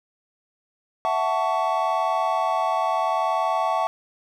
triangle chord, F# minor seventh, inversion third, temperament equal with one note detuned, 659.3 / 740 / 880 / 1122.9 Hz, E5 / F#5 / A5 / C#6, 0 / 0 / 0 / +22 cents, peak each -24 dBFS, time 1.05-3.87 s, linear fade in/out 0 ms, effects none

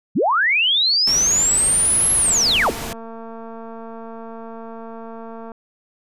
sine linear two-way sweep, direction up then down, 121.3 to 11180 to 121.3 Hz, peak -14 dBFS, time 0.15-2.71 s, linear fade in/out 20 ms, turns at 2.13 s
pink noise, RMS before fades -29 dBFS, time 1.07-2.93 s, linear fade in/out 2 ms
click train, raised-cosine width 1 ms, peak -23 dBFS, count 736, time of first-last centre 2.28-5.518 s, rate 227 Hz
effects resampled to 32000 Hz

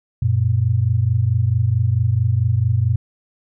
sine tone pair together, 94.37 / 118.9 Hz, F#2 / A#2, +35 / +35 cents, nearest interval major third, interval 400 cents, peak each -18 / -16 dBFS, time 0.22-2.96 s, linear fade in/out 5 ms, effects none

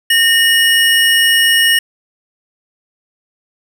square tone pair together, 1831.6 / 2902 Hz, A#6 / F#7, -31 / -34 cents, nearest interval minor sixth, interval 797 cents, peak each -12 dBFS, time 0.1-1.79 s, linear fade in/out 5 ms, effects none

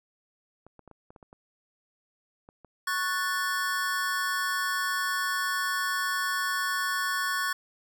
clicks, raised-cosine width 1 ms, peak -35 dBFS, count 10, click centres 0.666 / 0.793 / 0.877 / 0.913 / 1.105 / 1.162 / 1.228 / 1.329 / 2.489 / 2.647 s
square chord, F# minor, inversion second, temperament equal, 1108.7 / 1480 / 1760 Hz, C#6 / F#6 / A6, 0 / 0 / 0 cents, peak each -32 dBFS, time 2.87-7.53 s, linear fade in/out 5 ms
effects none

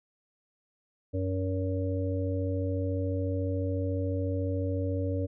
harmonic tone, 94 Hz, F#2, 28 cents sharp, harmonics 1 / 3 / 5 / 6, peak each -29 / -34 / -36 / -37 dBFS, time 1.13-5.27 s, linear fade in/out 20 ms, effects none

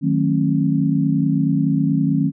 sine chord, D# half-diminished seventh, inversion none, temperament equal with one note detuned, 155.56 / 185 / 220 / 271.9 Hz, D#3 / F#3 / A3 / C#4, 0 / 0 / 0 / -33 cents, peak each -19 / -22 / -23 / -19 dBFS, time 0.01-2.32 s, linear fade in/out 50 ms, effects none

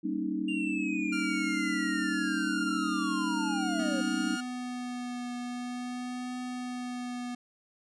sine chord, Eb dominant seventh, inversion first, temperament just, 194.45 / 233.3 / 280 / 311.1 Hz, G3 / Bb3 / Db4 / Eb4, -14 / +2 / +18 / 0 cents, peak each -36 / -37 / -35 / -32 dBFS, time 0.03-4.37 s, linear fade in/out 20 ms
triangle linear sweep, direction down, 2800 to 520 Hz, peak -33 dBFS, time 0.48-4.01 s, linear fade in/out 5 ms
sawtooth tone with pitch glide, 1398 to 1420 Hz, F6 to F6, +1 to +28 cents, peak -31 dBFS, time 1.12-4.41 s, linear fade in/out 10 ms, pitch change +27 cents, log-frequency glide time 3.18-3.72 s
square tone with vibrato, 247.2 Hz, B3, 2 cents sharp, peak -35 dBFS, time 3.79-7.35 s, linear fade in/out 5 ms, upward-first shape triangle, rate 0.48 Hz, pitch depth 21 cents each way
effects resampled to 22050 Hz

